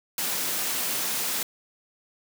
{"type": "high-pass noise", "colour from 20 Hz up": "white", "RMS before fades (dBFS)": -28, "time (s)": [0.18, 1.43], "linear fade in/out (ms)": 2, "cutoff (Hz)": 140, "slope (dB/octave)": 48, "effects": []}